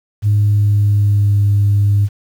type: tone with pitch glide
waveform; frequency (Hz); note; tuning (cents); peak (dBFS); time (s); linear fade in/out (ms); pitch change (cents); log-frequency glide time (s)
sine; 103.83 to 101.63; G#2 to G#2; 0 to -37; -8; 0.22-2.09; 50; -37; 0.33-1.41
effects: tanh soft clip ceiling -6 dBFS + 7-bit